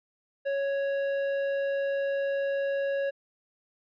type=tone with tanh clipping; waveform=sine; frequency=554.4 Hz; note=C#5; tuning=in tune; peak=-28 dBFS; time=0.45-3.11 s; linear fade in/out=20 ms; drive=13 dB; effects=low-pass 3000 Hz 12 dB/octave